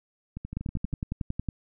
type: two click trains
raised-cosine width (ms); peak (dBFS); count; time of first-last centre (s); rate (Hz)
5; -17 / -23; 11 / 8; 0.57-1.487 / 0.37-0.93; 10.9 / 12.5
effects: none